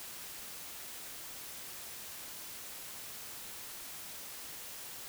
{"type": "silence", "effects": ["white hiss -46 dBFS RMS until 5.08 s"]}